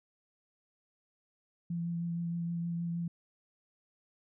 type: tone with vibrato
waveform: sine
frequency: 170 Hz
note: F3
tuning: 46 cents flat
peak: -32 dBFS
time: 1.7-3.08 s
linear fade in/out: 5 ms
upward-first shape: triangle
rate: 6.4 Hz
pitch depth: 17 cents each way
effects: none